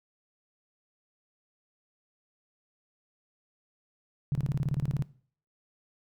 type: tone bursts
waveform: sine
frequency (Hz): 141.6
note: C#3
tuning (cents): +37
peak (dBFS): -24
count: 13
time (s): 4.32-5.023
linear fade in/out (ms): 0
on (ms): 31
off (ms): 25
effects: noise-tail reverb RT60 0.5 s tail -20 dB re dry